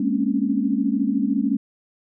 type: tone cluster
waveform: sine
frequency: 204.7 / 230.4 / 268.6 / 282.3 Hz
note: G#3 / A#3 / C4 / C#4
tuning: -25 / -20 / +46 / +32 cents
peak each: -24 dBFS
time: 0-1.57 s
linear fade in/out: 5 ms
effects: none